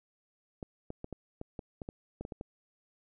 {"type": "clicks", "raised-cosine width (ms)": 2, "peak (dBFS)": -26, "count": 12, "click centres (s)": [0.628, 0.904, 1.044, 1.127, 1.414, 1.592, 1.818, 1.889, 2.21, 2.251, 2.322, 2.411], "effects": []}